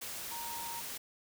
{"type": "tone in noise", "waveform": "sine", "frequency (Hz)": 932.3, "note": "A#5", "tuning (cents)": 0, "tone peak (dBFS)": -42, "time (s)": [0.31, 0.81], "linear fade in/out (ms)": 10, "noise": "white", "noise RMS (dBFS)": -42, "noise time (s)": [0.01, 0.98], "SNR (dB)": -3, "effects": []}